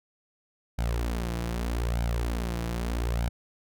sawtooth tone with flanger, 58.27 Hz, A#1, in tune, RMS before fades -29 dBFS, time 0.78-3.29 s, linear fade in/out 10 ms, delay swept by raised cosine 1.3 to 6.1 ms, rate 0.81 Hz, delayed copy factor +0.7, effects none

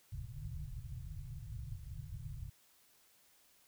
white low-pass noise, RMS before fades -45 dBFS, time 0.12-2.5 s, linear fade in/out 5 ms, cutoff 150 Hz, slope 96 dB/octave, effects white hiss -68 dBFS RMS until 3.67 s

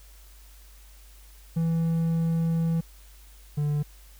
triangle tone pair in turn, 164.81 / 147.42 Hz, E3 / D3, 0 / +7 cents, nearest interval major second, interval 193 cents, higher first, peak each -20 / -21 dBFS, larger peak first, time 1.56-2.81 / 3.57-3.83 s, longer first, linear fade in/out 10 ms, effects added 50 Hz sine -48 dBFS peak until 4.19 s + white hiss -56 dBFS RMS until 4.19 s

